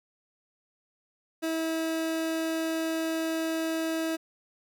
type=tone; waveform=30% pulse; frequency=323.6 Hz; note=E4; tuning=32 cents flat; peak=-25 dBFS; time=1.42-4.17 s; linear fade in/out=20 ms; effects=none